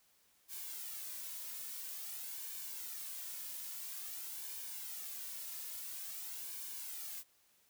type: noise with flanger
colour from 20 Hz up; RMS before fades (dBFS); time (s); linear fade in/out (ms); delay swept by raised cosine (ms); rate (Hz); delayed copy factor
blue; -45; 0.48-7.24; 50; 1.5 to 2.6; 0.49; -0.55
effects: white hiss -71 dBFS RMS until 7.69 s